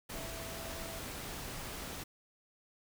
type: tone in noise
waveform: sine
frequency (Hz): 659.3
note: E5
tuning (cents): 0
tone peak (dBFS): -48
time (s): 0.15-1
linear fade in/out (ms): 10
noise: pink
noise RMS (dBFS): -43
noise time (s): 0.09-2.04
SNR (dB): -8
effects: none